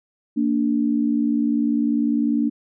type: tone pair together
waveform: sine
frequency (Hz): 231.3 / 291.4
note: A#3 / D4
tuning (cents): -13 / -13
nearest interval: major third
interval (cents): 400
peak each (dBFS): -20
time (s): 0.36-2.5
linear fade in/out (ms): 20
effects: none